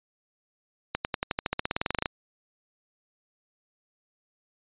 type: accelerating click train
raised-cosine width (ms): 0.3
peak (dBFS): -10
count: 19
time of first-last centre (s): 0.95-2.058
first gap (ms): 99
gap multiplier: 0.94
effects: resampled to 8000 Hz